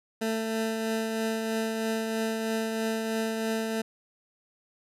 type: tone with tremolo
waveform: 20% pulse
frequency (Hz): 222.7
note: A3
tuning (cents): +21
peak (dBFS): -21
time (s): 0.21-3.82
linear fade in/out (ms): 10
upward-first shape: triangle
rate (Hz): 3.1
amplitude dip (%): 35
effects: resampled to 32000 Hz